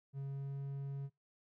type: tone with pitch glide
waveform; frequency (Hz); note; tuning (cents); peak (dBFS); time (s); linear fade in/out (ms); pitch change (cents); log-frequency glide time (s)
triangle; 137.8 to 138.68; C#3 to C#3; -10 to +1; -37; 0.13-1.1; 50; +11; 0.24-0.6
effects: noise-tail reverb RT60 0.2 s tail -25 dB re dry